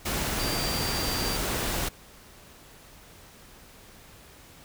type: tone in noise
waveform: sine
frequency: 4704 Hz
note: D8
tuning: 2 cents sharp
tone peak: -33 dBFS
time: 0.39-1.37 s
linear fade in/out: 10 ms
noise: pink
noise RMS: -29 dBFS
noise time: 0.05-1.89 s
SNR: -7 dB
effects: pink hiss -51 dBFS RMS until 4.64 s